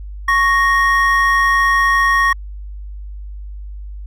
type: tone pair together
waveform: triangle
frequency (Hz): 1106.2 / 1864.7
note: C#6 / A#6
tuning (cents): -4 / 0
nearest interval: major sixth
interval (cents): 904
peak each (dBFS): -12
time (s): 0.28-2.33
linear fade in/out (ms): 5
effects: added 50 Hz sine -27 dBFS peak until 4.06 s